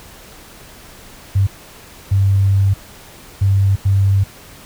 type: tone bursts at uneven times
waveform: sine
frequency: 98 Hz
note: G2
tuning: in tune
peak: -10 dBFS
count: 4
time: 1.35-1.47 / 2.11-2.74 / 3.41-3.76 / 3.85-4.24 s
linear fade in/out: 10 ms
effects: pink hiss -40 dBFS RMS until 4.65 s